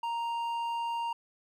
sine tone with hard clipping, 932.3 Hz, A#5, in tune, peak -32 dBFS, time 0.03-1.13 s, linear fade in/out 5 ms, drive 6 dB, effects none

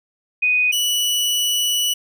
sine / sawtooth tone pair in turn, 2489 / 2951 Hz, D#7 / F#7, 0 / -5 cents, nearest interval minor third, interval 295 cents, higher second, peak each -14 dBFS, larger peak neither, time 0.42-0.72 / 0.72-1.94 s, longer second, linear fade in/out 10 ms, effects none

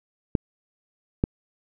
clicks, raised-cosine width 3 ms, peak -7 / -7 dBFS, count 2, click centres 0.352 / 1.239 s, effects none

